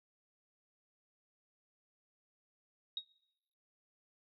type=tone with exponential decay; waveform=sine; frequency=3770 Hz; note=A#7; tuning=19 cents sharp; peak=-32 dBFS; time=2.97-3.05 s; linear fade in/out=2 ms; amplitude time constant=17 ms; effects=noise-tail reverb RT60 0.9 s tail -23 dB re dry